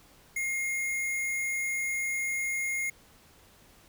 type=tone with sample-and-hold; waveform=sine; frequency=2132 Hz; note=C7; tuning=32 cents sharp; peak=-28 dBFS; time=0.36-2.9 s; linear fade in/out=5 ms; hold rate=8820 Hz; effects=pink hiss -58 dBFS RMS until 3.88 s